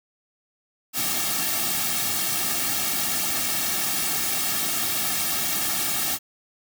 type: noise with comb filter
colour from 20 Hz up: white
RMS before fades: -25 dBFS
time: 0.93-6.19 s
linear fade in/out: 50 ms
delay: 2 ms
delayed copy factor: -0.95
effects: none